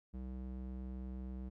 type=tone with band-pass filter; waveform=square; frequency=63.7 Hz; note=C2; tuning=46 cents flat; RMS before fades=-44 dBFS; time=0.13-1.5 s; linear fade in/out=20 ms; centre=150 Hz; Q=0.99; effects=none